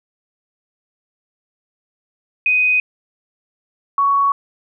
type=tone pair in turn; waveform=sine; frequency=2500 / 1117.5 Hz; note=D#7 / C#6; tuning=+8 / +14 cents; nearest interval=octave + major second; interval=1394 cents; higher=first; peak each=-12 dBFS; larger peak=neither; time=2.46-2.8 / 3.98-4.32 s; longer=neither; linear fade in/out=2 ms; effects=none